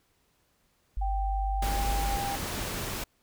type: tone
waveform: sine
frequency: 50.5 Hz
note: G#1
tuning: 48 cents flat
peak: -27 dBFS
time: 0.97-2.17 s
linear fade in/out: 0 ms
type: tone with pitch glide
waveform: sine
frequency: 784 to 797.7 Hz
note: G5 to G5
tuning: 0 to +30 cents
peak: -31 dBFS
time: 1.01-2.36 s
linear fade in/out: 10 ms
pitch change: +30 cents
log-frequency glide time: 1.57-1.7 s
type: noise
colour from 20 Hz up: pink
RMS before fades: -34 dBFS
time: 1.62-3.04 s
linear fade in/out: 5 ms
effects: pink hiss -70 dBFS RMS until 3.22 s